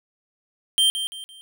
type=tone with echo; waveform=square; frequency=3150 Hz; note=G7; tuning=8 cents sharp; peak=-16 dBFS; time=0.78-0.9 s; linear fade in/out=0 ms; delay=170 ms; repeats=3; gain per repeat=-9 dB; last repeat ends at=1.41 s; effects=none

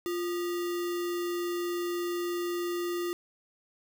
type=tone with sample-and-hold; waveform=sine; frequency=349.2 Hz; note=F4; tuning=in tune; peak=-29 dBFS; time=0.06-3.13 s; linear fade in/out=0 ms; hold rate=1575 Hz; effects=none

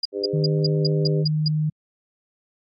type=tone bursts; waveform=sine; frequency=4853 Hz; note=D#8; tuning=44 cents flat; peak=-20 dBFS; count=8; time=0.03-1.482 s; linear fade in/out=5 ms; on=24 ms; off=180 ms
type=harmonic tone; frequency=100.3 Hz; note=G2; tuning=40 cents sharp; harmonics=3 / 4 / 5 / 6; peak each=-33 / -25 / -30 / -36 dBFS; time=0.12-1.25 s; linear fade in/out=50 ms
type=tone; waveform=sine; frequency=153.7 Hz; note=D#3; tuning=21 cents flat; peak=-19 dBFS; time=0.33-1.7 s; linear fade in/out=10 ms
effects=AAC 64 kbps

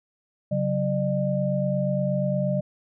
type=tone cluster; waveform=sine; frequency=138 / 186.5 / 602 Hz; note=C#3 / F#3 / D5; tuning=-7 / +14 / +43 cents; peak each=-26 dBFS; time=0.51-2.61 s; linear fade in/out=10 ms; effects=none

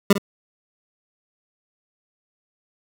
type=tone with echo; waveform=25% pulse; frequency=200.4 Hz; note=G3; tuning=38 cents sharp; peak=-6 dBFS; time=0.1-0.13 s; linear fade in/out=5 ms; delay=52 ms; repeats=1; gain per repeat=-12 dB; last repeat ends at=0.182 s; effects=none

